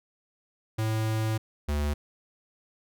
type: tone pair in turn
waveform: square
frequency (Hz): 110 / 73.42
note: A2 / D2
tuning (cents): 0 / 0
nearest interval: perfect fifth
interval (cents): 700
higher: first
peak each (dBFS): -26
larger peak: neither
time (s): 0.78-1.38 / 1.68-1.94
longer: first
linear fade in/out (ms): 10
effects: none